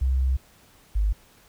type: tone pair in turn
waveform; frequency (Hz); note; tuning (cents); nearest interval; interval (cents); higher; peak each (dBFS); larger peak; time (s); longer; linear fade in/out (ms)
sine; 65.3 / 51.22; C2 / G#1; -3 / -23; major third; 420; first; -19; neither; 0.01-0.37 / 0.95-1.13; first; 10
effects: pink hiss -56 dBFS RMS until 1.48 s